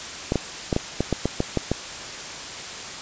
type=clicks; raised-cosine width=2 ms; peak=-7 dBFS; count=10; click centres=0.321 / 0.357 / 0.728 / 0.764 / 1.006 / 1.127 / 1.256 / 1.404 / 1.573 / 1.716 s; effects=white hiss -34 dBFS RMS until 3.01 s + resampled to 16000 Hz